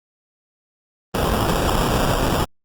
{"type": "noise with sample-and-hold", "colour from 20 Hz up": "pink", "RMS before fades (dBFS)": -19, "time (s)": [1.14, 2.45], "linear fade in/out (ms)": 10, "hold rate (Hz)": 2100, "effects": ["Opus 24 kbps"]}